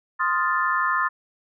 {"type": "chord", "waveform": "sine", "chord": "F dominant seventh", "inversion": "second", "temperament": "equal", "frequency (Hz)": [1046.5, 1244.5, 1396.9, 1760], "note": ["C6", "Eb6", "F6", "A6"], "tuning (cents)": [0, 0, 0, 0], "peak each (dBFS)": [-24, -25, -28, -25], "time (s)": [0.19, 1.09], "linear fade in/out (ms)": 20, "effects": []}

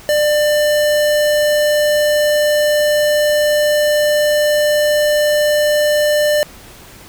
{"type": "tone", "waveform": "square", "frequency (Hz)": 596, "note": "D5", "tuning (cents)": 25, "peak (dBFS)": -12, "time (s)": [0.09, 6.43], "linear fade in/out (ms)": 0, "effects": ["pink hiss -39 dBFS RMS until 7.08 s"]}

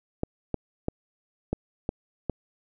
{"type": "clicks", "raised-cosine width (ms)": 2, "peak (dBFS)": -13, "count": 6, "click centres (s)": [0.234, 0.543, 0.884, 1.53, 1.891, 2.297], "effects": []}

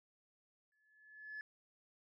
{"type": "tone with exponential growth", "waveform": "sine", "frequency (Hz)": 1718, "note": "A6", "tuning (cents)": -42, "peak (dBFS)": -40, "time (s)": [0.72, 1.41], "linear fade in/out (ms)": 1, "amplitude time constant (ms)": 150, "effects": ["tanh soft clip ceiling -41 dBFS"]}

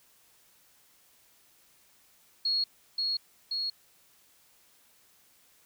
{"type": "tone with echo", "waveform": "sine", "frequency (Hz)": 4313, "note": "C#8", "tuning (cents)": -48, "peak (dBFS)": -25, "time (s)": [2.45, 2.64], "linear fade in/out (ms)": 5, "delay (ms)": 530, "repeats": 2, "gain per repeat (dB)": -2, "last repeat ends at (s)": 3.7, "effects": ["white hiss -63 dBFS RMS until 5.65 s"]}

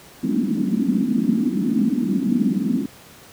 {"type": "band-pass noise", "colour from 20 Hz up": "white", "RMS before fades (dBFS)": -20, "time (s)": [0.23, 2.86], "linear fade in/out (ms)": 5, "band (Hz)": [190, 280], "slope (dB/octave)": 48, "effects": ["pink hiss -45 dBFS RMS until 3.32 s", "high-pass 80 Hz 12 dB/octave"]}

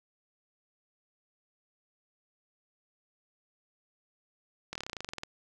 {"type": "slowing click train", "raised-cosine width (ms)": 0.2, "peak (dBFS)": -20, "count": 15, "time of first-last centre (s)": [4.73, 5.234], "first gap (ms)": 24, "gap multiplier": 1.06, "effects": []}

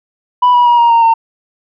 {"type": "tone with pitch steps", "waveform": "sine", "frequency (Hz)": [987.8, 972, 956.4, 941, 925.9, 911.1], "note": ["B5", "B5", "A#5", "A#5", "A#5", "A#5"], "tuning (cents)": [0, -28, 44, 16, -12, -40], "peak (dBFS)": -3, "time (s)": [0.42, 1.14], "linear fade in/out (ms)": 10, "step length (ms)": 120, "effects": ["tanh soft clip ceiling -4 dBFS"]}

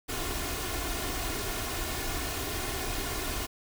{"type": "noise with comb filter", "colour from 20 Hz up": "pink", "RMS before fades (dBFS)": -33, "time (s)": [0.08, 3.47], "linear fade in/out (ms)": 20, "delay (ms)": 2.8, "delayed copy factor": 0.6, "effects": []}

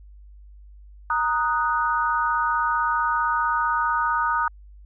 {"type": "chord", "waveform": "sine", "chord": "D# minor", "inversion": "second", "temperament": "equal", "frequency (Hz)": [932.3, 1244.5, 1480], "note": ["A#5", "D#6", "F#6"], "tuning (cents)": [0, 0, 0], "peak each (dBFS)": [-24, -23, -26], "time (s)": [1.1, 4.48], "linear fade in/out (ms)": 2, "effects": ["added 50 Hz sine -43 dBFS peak until 4.85 s"]}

